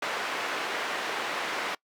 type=band-pass noise; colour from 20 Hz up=white; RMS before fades=-32 dBFS; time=0.02-1.75 s; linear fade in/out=5 ms; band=370 to 2100 Hz; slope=12 dB/octave; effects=noise-tail reverb RT60 0.1 s tail -24 dB re dry